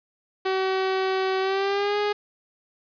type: tone with pitch glide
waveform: sawtooth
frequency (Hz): 379.6 to 414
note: F#4 to G#4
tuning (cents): +44 to -5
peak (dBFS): -18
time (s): 0.45-2.13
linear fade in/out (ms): 10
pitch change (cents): +151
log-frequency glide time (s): 1.4-1.98
effects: resampled to 11025 Hz + 8-bit